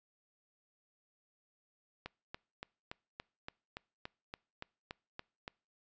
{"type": "click train", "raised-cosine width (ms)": 0.3, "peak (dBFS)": -26, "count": 13, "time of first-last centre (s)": [2.06, 5.479], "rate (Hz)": 3.51, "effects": ["noise-tail reverb RT60 0.4 s tail -26 dB re dry", "resampled to 16000 Hz"]}